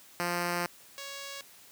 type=tone pair in turn; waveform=5% pulse; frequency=174.61 / 555.8 Hz; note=F3 / C#5; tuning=0 / +4 cents; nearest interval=octave + minor sixth; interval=2004 cents; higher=second; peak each=-18 / -28 dBFS; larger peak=first; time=0.2-0.66 / 0.98-1.41 s; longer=first; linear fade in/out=0 ms; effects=white hiss -55 dBFS RMS until 1.71 s + high-pass 80 Hz 12 dB/octave